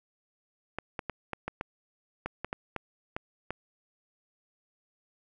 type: clicks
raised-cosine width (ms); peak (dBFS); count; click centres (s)
0.5; -18; 12; 0.786 / 0.992 / 1.097 / 1.333 / 1.48 / 1.611 / 2.26 / 2.446 / 2.529 / 2.763 / 3.165 / 3.506
effects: none